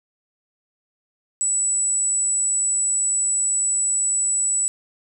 sine tone, 7902 Hz, B8, in tune, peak -18 dBFS, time 1.41-4.68 s, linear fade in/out 0 ms, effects none

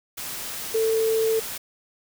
sine tone in noise, 445.5 Hz, A4, 22 cents sharp, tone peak -19 dBFS, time 0.74-1.4 s, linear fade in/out 10 ms, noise white, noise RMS -33 dBFS, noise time 0.17-1.58 s, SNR +11 dB, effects none

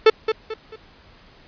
45% pulse tone with echo, 440 Hz, A4, in tune, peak -8 dBFS, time 0.06-0.1 s, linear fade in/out 5 ms, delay 220 ms, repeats 3, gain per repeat -9 dB, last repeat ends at 0.76 s, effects pink hiss -50 dBFS RMS until 1.47 s + resampled to 11025 Hz

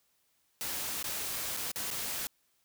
white noise with dropouts, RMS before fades -36 dBFS, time 0.61-2.27 s, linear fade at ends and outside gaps 0 ms, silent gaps 1.027-1.042 / 1.566-1.571 / 1.716-1.759 / 1.904-1.912 s, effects white hiss -73 dBFS RMS until 2.64 s

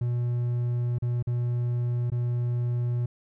triangle tone with dropouts, 121 Hz, B2, 35 cents flat, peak -22 dBFS, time 0.01-3.06 s, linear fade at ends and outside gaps 5 ms, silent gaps 0.985-1.022 / 1.226-1.271 / 2.102-2.118 s, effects none

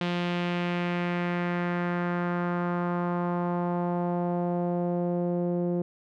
sawtooth tone with low-pass filter sweep, 175.3 Hz, F3, 7 cents sharp, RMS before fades -28 dBFS, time 0.01-5.82 s, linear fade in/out 2 ms, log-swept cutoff 3300 to 450 Hz, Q 1.9, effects none

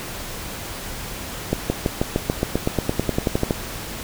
accelerating click train, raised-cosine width 2 ms, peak -5 dBFS, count 18, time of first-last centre 1.53-3.508 s, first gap 170 ms, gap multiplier 0.95, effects pink hiss -32 dBFS RMS until 4.03 s

